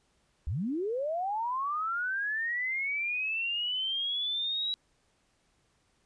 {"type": "linear sweep", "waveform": "sine", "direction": "up", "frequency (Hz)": [59.2, 3900], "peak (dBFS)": -29, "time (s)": [0.47, 4.74], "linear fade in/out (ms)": 0, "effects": ["pink hiss -71 dBFS RMS until 6.05 s", "resampled to 22050 Hz"]}